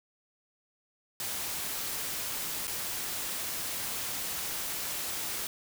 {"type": "noise with dropouts", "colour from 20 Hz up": "white", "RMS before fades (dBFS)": -35, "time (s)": [1.2, 5.47], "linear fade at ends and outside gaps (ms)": 1, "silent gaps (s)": [2.671, 2.678], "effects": []}